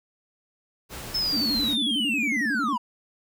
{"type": "noise", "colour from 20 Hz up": "pink", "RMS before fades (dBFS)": -37, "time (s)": [0.89, 1.77], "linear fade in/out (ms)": 50}
{"type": "linear sweep", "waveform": "triangle", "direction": "down", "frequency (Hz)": [5274, 932.3], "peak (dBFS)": -22, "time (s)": [1.14, 2.78], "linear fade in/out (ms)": 10}
{"type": "tone with vibrato", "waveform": "sine", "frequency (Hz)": 255.2, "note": "C4", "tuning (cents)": -43, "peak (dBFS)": -27, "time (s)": [1.32, 2.77], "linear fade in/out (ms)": 20, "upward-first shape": "square", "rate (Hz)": 11, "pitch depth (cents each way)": 210}
{"effects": []}